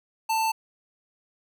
square tone, 888 Hz, A5, 16 cents sharp, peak -23 dBFS, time 0.29-0.52 s, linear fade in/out 10 ms, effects none

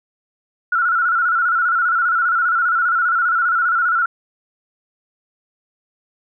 sine tone with vibrato, 1396.9 Hz, F6, in tune, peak -14 dBFS, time 0.72-4.06 s, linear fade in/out 5 ms, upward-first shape square, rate 15 Hz, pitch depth 65 cents each way, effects none

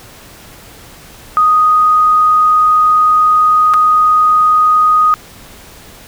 sine tone with dropouts, 1244.5 Hz, D#6, in tune, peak -6 dBFS, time 1.37-5.14 s, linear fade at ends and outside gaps 0 ms, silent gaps 3.737-3.741 s, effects pink hiss -37 dBFS RMS until 6.07 s

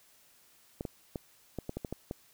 clicks, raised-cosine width 2 ms, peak -22 dBFS, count 9, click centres 0.809 / 0.852 / 1.158 / 1.587 / 1.694 / 1.77 / 1.848 / 1.926 / 2.111 s, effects white hiss -63 dBFS RMS until 2.33 s

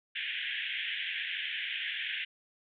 white band-pass noise, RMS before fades -36 dBFS, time 0.15-2.25 s, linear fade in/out 10 ms, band 1600 to 3400 Hz, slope 96 dB/octave, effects none

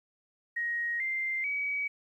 sine tone with pitch steps, 1882 / 2091 / 2271 Hz, A#6 / C7 / C#7, +16 / -2 / +41 cents, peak -29 dBFS, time 0.56-1.88 s, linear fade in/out 10 ms, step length 440 ms, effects 11-bit

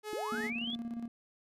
sawtooth tone, 424.9 Hz, G#4, 40 cents sharp, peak -34 dBFS, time 0.03-0.51 s, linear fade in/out 50 ms
sine linear sweep, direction up, 306.4 to 3520 Hz, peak -36 dBFS, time 0.13-0.75 s, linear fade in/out 0 ms
triangle tone with tremolo, 233.4 Hz, A#3, 2 cents sharp, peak -33 dBFS, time 0.32-1.08 s, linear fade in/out 2 ms, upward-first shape square, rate 17 Hz, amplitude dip 50%
effects resampled to 32000 Hz

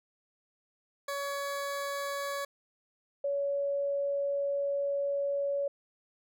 20% pulse / sine tone pair in turn, 563 / 563 Hz, C#5 / C#5, +27 / +27 cents, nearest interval unison, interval 0 cents, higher neither, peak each -28 dBFS, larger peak neither, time 1.08-2.45 / 3.24-5.68 s, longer second, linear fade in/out 5 ms, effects none

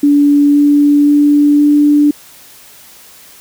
sine tone with pitch steps, 288.3 / 290 / 291.6 / 293.3 Hz, D4 / D4 / D4 / D4, -32 / -22 / -12 / -2 cents, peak -5 dBFS, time 0.03-2.11 s, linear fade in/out 5 ms, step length 520 ms, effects white hiss -39 dBFS RMS until 3.4 s

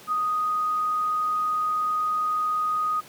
sine tone with ADSR envelope, 1244.5 Hz, D#6, in tune, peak -20 dBFS, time 0.07-3.01 s, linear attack 52 ms, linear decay 5 ms, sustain -2 dB, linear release 17 ms, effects pink hiss -47 dBFS RMS until 3.08 s + high-pass 150 Hz 12 dB/octave

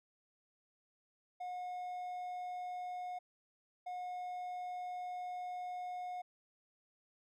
triangle tone bursts at uneven times, 723 Hz, F#5, 40 cents flat, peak -38 dBFS, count 2, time 1.4-3.19 / 3.86-6.22 s, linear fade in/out 10 ms, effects none

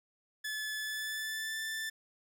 sawtooth tone with pitch glide, 1726 to 1767.4 Hz, A6 to A6, -34 to +7 cents, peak -32 dBFS, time 0.44-1.9 s, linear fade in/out 10 ms, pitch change +41 cents, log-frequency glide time 0.77-1.6 s, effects none

